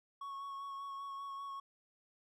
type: tone with vibrato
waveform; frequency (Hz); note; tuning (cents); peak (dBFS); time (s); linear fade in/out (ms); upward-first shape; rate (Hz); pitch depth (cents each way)
triangle; 1106; C#6; -4; -40; 0.21-1.6; 5; sine; 5.1; 17
effects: none